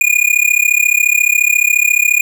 square tone with amplitude modulation, 2440 Hz, D#7, 34 cents flat, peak -6 dBFS, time 0.01-2.21 s, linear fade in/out 2 ms, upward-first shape sine, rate 34.3 Hz, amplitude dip 95%, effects none

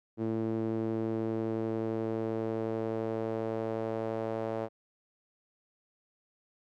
sawtooth tone with band-pass filter sweep, 111.8 Hz, A2, 28 cents sharp, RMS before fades -33 dBFS, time 0.17-4.69 s, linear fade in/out 50 ms, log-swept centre 320 to 570 Hz, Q 2.1, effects none

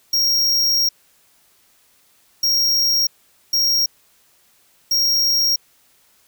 square tone bursts at uneven times, 5588 Hz, F8, in tune, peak -15 dBFS, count 4, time 0.13-0.89 / 2.43-3.07 / 3.53-3.86 / 4.91-5.56 s, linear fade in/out 5 ms, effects white hiss -57 dBFS RMS until 6.27 s

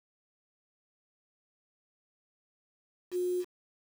sine tone with quantisation, 359.7 Hz, F#4, 49 cents flat, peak -28 dBFS, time 3.11-3.45 s, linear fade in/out 50 ms, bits 8, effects none

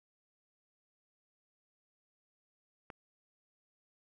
click, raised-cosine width 0.5 ms, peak -30 dBFS, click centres 2.902 s, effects 11-bit

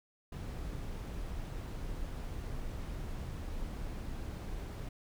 brown noise, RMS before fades -40 dBFS, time 0.32-4.89 s, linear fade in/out 5 ms, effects none

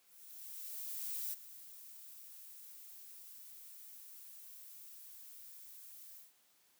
violet noise with ADSR envelope, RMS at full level -40 dBFS, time 0.03-6.33 s, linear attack 1300 ms, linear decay 18 ms, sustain -14 dB, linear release 160 ms, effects white hiss -71 dBFS RMS until 6.79 s + high-pass 150 Hz 12 dB/octave

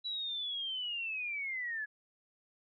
sine linear sweep, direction down, 3951 to 1678 Hz, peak -35 dBFS, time 0.04-1.86 s, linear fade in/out 20 ms, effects none

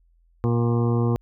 harmonic tone with a mistuned harmonic, 118.2 Hz, A#2, 24 cents sharp, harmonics 1 / 2 / 3 / 4 / 6 / 7 / 8 / 9 / 10, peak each -20 / -25 / -28 / -29 / -39 / -39 / -41 / -36 / -42 dBFS, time 0.44-1.16 s, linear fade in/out 0 ms, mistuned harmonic 7, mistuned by -26 cents, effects added 42 Hz sine -57 dBFS peak until 1.21 s

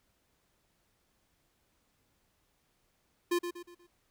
square tone with echo, 349.2 Hz, F4, in tune, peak -27 dBFS, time 3.31-3.39 s, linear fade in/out 10 ms, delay 120 ms, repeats 4, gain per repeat -8 dB, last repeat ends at 3.87 s, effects pink hiss -74 dBFS RMS until 4.1 s

